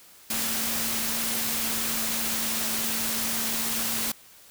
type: tone in noise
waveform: sine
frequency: 225.1 Hz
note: A3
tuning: 40 cents sharp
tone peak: -37 dBFS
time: 0.3-4.12 s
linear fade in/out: 5 ms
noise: white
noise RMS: -28 dBFS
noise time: 0.3-4.12 s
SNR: -12 dB
effects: white hiss -52 dBFS RMS until 4.5 s